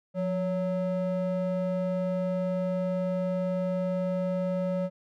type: ring-modulated tone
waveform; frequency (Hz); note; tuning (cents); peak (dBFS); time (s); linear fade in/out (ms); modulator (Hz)
triangle; 369; F#4; -5; -21; 0.14-4.9; 50; 191
effects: none